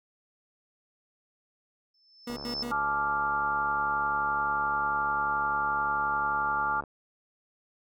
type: tone with exponential growth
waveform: sine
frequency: 5274 Hz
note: E8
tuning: in tune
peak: -28 dBFS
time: 1.94-2.63 s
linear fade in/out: 5 ms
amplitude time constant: 150 ms
type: tone bursts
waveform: 30% pulse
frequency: 240.3 Hz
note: B3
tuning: 47 cents flat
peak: -31 dBFS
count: 3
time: 2.27-2.718 s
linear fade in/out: 5 ms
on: 96 ms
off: 80 ms
type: click train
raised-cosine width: 1 ms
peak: -27 dBFS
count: 325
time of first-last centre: 2.3-6.838 s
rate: 71.4 Hz
type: chord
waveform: sine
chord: D minor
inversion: second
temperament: equal with one note detuned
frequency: 865.4 / 1174.7 / 1396.9 Hz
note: A5 / D6 / F6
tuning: -29 / 0 / 0 cents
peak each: -30 dBFS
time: 2.71-6.81 s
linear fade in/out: 10 ms
effects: none